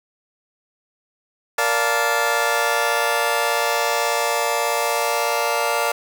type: chord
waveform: 20% pulse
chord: Bb major seventh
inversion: none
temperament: just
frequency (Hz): 466.2 / 582.7 / 699.2 / 874.1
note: Bb4 / D5 / F5 / A5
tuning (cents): 0 / -14 / +2 / -12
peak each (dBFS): -20 / -18 / -19 / -19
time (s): 1.58-5.92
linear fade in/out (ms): 5
effects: none